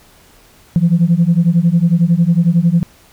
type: beating tone pair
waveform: sine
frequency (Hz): 164.81 / 175.81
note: E3 / F3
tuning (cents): 0 / +12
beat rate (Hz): 11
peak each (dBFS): -11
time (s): 0.76-2.83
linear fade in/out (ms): 0
effects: tanh soft clip ceiling -3 dBFS + pink hiss -47 dBFS RMS until 3.12 s